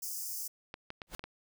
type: high-pass noise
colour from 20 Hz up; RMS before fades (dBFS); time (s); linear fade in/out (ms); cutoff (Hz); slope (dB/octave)
white; -39; 0.02-0.48; 10; 4900; 96
type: clicks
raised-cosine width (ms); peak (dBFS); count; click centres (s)
0.3; -25; 5; 0.741 / 0.904 / 1.018 / 1.194 / 1.24
type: noise with exponential growth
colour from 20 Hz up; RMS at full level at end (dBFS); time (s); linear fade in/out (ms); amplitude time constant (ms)
pink; -37; 1.07-1.15; 0; 16
effects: none